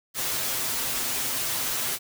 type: noise with comb filter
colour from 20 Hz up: white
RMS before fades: -28 dBFS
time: 0.14-1.99 s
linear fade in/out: 50 ms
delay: 7.7 ms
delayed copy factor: +0.7
effects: none